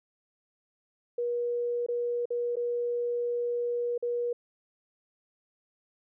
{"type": "tone with dropouts", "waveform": "sine", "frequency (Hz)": 480, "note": "B4", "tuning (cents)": -49, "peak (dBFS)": -27, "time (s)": [1.18, 4.33], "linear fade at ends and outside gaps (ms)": 5, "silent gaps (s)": [[1.864, 1.885], [2.256, 2.304], [2.557, 2.567], [3.979, 4.025]], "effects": []}